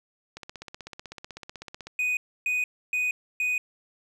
click train, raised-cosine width 0.2 ms, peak -22 dBFS, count 25, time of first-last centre 0.37-1.87 s, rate 16 Hz
triangle tone bursts, 2489 Hz, D#7, in tune, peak -22 dBFS, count 4, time 1.99-3.58 s, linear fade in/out 2 ms, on 180 ms, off 290 ms
effects none

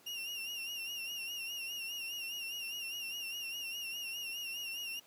35% pulse tone with vibrato, 2794 Hz, F7, in tune, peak -37 dBFS, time 0.06-5 s, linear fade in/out 10 ms, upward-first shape sine, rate 4.9 Hz, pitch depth 60 cents each way, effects pink hiss -62 dBFS RMS until 5.06 s + high-pass 200 Hz 12 dB/octave

